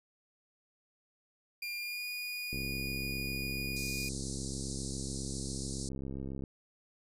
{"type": "tone with pitch glide", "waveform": "30% pulse", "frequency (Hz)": [2400, 2452], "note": ["D7", "D#7"], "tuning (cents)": [37, -26], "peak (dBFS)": -34, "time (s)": [1.62, 4.09], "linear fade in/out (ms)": 5, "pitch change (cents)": 37, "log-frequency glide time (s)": [1.78, 2.06]}
{"type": "click train", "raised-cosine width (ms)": 3, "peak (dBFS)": -28, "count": 264, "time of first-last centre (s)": [2.53, 6.438], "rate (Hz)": 67.3}
{"type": "band-pass noise", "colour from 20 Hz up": "white", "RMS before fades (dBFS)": -44, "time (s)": [3.76, 5.89], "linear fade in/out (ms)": 5, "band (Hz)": [4000, 9800], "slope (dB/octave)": 96}
{"effects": []}